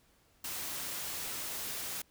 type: noise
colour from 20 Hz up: white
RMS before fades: -39 dBFS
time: 0.44-2.02 s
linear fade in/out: 5 ms
effects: pink hiss -68 dBFS RMS until 2.1 s